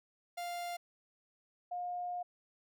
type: tone pair in turn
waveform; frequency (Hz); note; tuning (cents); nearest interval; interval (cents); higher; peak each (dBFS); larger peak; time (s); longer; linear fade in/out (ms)
45% pulse / sine; 698.5 / 712.4; F5 / F5; 0 / +34; unison; 34; second; -38 / -36; second; 0.37-0.77 / 1.71-2.23; second; 10
effects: none